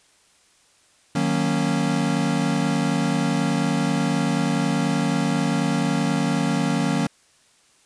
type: chord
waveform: square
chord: D# minor seventh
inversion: none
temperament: equal with one note detuned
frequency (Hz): 154.58 / 185 / 233.1 / 277.2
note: D#3 / F#3 / A#3 / C#4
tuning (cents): -11 / 0 / 0 / 0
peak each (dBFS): -26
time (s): 1.15-7.07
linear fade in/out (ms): 5
effects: white hiss -58 dBFS RMS until 7.85 s + resampled to 22050 Hz